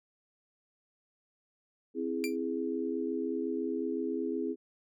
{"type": "chord", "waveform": "sine", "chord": "C augmented", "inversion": "none", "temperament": "equal", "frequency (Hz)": [261.6, 329.6, 415.3], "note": ["C4", "E4", "G#4"], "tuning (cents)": [0, 0, 0], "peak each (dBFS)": -35, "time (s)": [1.94, 4.56], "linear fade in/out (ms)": 50}
{"type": "tone with exponential decay", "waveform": "sawtooth", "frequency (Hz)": 2363, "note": "D7", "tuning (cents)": 10, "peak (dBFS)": -27, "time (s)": [2.24, 2.36], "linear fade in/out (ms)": 0, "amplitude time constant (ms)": 25}
{"effects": []}